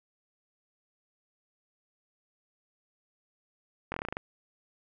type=slowing click train; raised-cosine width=0.5 ms; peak=-18 dBFS; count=9; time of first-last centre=3.92-4.169 s; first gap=21 ms; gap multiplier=1.11; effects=none